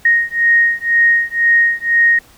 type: beating tone pair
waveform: sine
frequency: 1864.7 / 1866.7 Hz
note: A#6 / A#6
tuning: 0 / +2 cents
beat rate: 2 Hz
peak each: -13 dBFS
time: 0.05-2.19 s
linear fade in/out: 5 ms
effects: pink hiss -46 dBFS RMS until 2.37 s